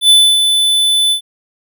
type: tone with ADSR envelope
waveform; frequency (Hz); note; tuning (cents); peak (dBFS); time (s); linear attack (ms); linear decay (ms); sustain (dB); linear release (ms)
square; 3500; A7; -10; -4; 0.01-1.21; 85; 280; -6; 95
effects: none